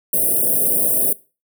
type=band-stop noise; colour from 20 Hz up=white; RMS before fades=-17 dBFS; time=0.13-1.13 s; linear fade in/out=5 ms; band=680 to 8800 Hz; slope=96 dB/octave; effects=noise-tail reverb RT60 0.3 s tail -19 dB re dry + high-pass 150 Hz 12 dB/octave